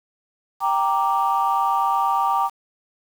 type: chord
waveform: sine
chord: G minor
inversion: none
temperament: equal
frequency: 784 / 932.3 / 1174.7 Hz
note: G5 / Bb5 / D6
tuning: 0 / 0 / 0 cents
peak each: -21 dBFS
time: 0.6-2.5 s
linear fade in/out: 50 ms
effects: tanh soft clip ceiling -10 dBFS + 7-bit